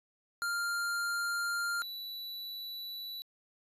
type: tone pair in turn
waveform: square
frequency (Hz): 1396.9 / 3951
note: F6 / B7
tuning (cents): 0 / 0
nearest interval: octave + tritone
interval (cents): 1800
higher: second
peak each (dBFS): -32 / -40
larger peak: first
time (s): 0.42-1.82 / 1.82-3.22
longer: neither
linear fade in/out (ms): 0
effects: resampled to 32000 Hz